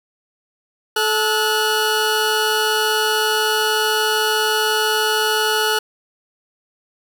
20% pulse tone pair together, 433.5 / 1459.3 Hz, A4 / F#6, -26 / -24 cents, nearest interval octave + major sixth, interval 2102 cents, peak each -14 dBFS, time 0.96-5.79 s, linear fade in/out 5 ms, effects none

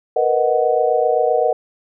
sine chord, B major seventh, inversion third, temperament equal, 466.2 / 493.9 / 622.3 / 740 Hz, A#4 / B4 / D#5 / F#5, 0 / 0 / 0 / 0 cents, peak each -19 dBFS, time 0.16-1.53 s, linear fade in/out 5 ms, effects none

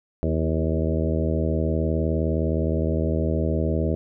harmonic tone with a mistuned harmonic, 79.5 Hz, D#2, 38 cents sharp, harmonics 1 / 2 / 3 / 4 / 5 / 6 / 7 / 8, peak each -24 / -27 / -29 / -30 / -31 / -32 / -32 / -33 dBFS, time 0.23-3.95 s, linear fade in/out 0 ms, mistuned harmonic 4, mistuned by +35 cents, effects none

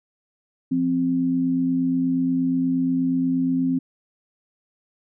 sine tone pair together, 173.2 / 261.6 Hz, F3 / C4, -14 / 0 cents, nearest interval perfect fifth, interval 714 cents, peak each -27 / -19 dBFS, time 0.71-3.79 s, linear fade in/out 10 ms, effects none

